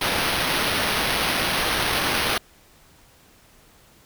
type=noise with sample-and-hold; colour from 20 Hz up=blue; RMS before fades=-23 dBFS; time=0.01-2.38 s; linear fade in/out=5 ms; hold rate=7350 Hz; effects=pink hiss -54 dBFS RMS until 4.05 s